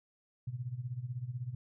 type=tone with tremolo; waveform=sine; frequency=123.47 Hz; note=B2; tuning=in tune; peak=-33 dBFS; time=0.47-1.55 s; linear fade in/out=5 ms; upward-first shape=sine; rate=16 Hz; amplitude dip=80%; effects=none